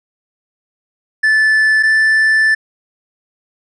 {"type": "tone pair in turn", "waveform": "triangle", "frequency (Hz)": [1748, 1759.1], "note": ["A6", "A6"], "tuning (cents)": [-12, -1], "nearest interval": "unison", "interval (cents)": 11, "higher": "second", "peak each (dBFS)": -7, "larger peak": "neither", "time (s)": [[1.23, 1.83], [1.83, 2.55]], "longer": "second", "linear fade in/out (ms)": 10, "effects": ["resampled to 24000 Hz"]}